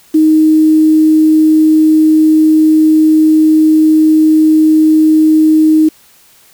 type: tone with quantisation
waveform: sine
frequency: 312.4 Hz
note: D#4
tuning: 7 cents sharp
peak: -4 dBFS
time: 0.14-5.89 s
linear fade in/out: 10 ms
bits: 5
effects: white hiss -45 dBFS RMS until 6.53 s